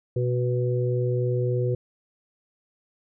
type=harmonic tone; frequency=123.47 Hz; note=B2; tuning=in tune; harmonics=1 / 3 / 4; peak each=-23 / -28 / -29 dBFS; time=0.16-1.75 s; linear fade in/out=5 ms; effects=none